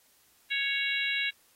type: harmonic tone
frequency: 554.4 Hz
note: C#5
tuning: in tune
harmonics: 3 / 4 / 5 / 6 / 7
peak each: -34 / -31 / -33 / -38 / -35 dBFS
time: 0.5-1.31 s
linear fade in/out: 20 ms
effects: white hiss -64 dBFS RMS until 1.55 s + AAC 48 kbps